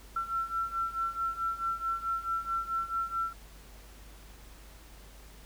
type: beating tone pair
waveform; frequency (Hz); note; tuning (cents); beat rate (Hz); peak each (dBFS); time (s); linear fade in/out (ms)
sine; 1346 / 1350.6; E6 / E6; +36 / +42; 4.6; -35 / -32; 0.16-3.33; 5
effects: added 50 Hz sine -50 dBFS peak until 5.45 s + pink hiss -55 dBFS RMS until 5.45 s